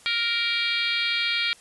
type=harmonic tone; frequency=467.4 Hz; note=A#4; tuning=5 cents sharp; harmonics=3 / 4 / 5 / 6 / 7 / 8 / 9 / 10; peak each=-32 / -34 / -26 / -36 / -29 / -31 / -32 / -37 dBFS; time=0.06-1.53 s; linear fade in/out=0 ms; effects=white hiss -52 dBFS RMS until 1.6 s + resampled to 24000 Hz